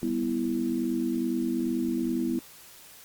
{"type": "chord", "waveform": "sine", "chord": "E minor", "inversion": "first", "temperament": "just", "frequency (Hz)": [197.78, 247.2, 329.6], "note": ["G3", "B3", "E4"], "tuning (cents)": [16, 2, 0], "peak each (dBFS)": [-34, -28, -29], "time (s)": [0.03, 2.39], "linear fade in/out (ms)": 0, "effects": ["white hiss -50 dBFS RMS until 3.04 s", "Opus 48 kbps"]}